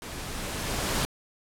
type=noise with level ramp; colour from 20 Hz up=pink; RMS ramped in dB=-39 to -26 dBFS; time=0.02-1.05 s; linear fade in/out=0 ms; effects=low-pass 12000 Hz 12 dB/octave